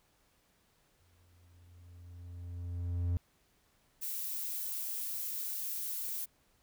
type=tone with exponential growth; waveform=triangle; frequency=87.31 Hz; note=F2; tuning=in tune; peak=-26 dBFS; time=1-3.17 s; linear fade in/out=0 ms; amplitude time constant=470 ms
type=noise; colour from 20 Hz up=violet; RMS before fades=-38 dBFS; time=4.01-6.26 s; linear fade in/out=20 ms
effects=pink hiss -71 dBFS RMS until 6.62 s